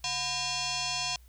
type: tone with frequency modulation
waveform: sine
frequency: 1005 Hz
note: B5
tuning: 30 cents sharp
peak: -29 dBFS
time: 0.04-1.16 s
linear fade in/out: 2 ms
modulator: 863 Hz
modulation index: 6.7
effects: added 60 Hz sine -52 dBFS peak until 1.28 s + white hiss -65 dBFS RMS until 1.28 s